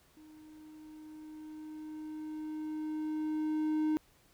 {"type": "tone with level ramp", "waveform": "triangle", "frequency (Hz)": 308.9, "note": "D#4", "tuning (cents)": -12, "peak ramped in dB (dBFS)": [-51, -25], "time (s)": [0.17, 3.97], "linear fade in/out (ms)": 0, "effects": ["pink hiss -66 dBFS RMS until 4.33 s"]}